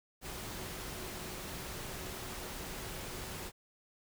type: tone in noise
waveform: sine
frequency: 370 Hz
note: F#4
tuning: in tune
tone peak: -53 dBFS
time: 0.21-3.52 s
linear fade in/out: 50 ms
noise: pink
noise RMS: -43 dBFS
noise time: 0.21-3.52 s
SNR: -13 dB
effects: none